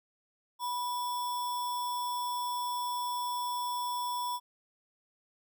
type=tone with sample-and-hold; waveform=sine; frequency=980 Hz; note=B5; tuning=14 cents flat; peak=-31 dBFS; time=0.59-4.4 s; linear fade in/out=50 ms; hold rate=4410 Hz; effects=none